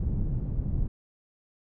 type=low-pass noise; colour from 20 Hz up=pink; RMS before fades=-28 dBFS; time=0-0.88 s; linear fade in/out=5 ms; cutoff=150 Hz; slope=12 dB/octave; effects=none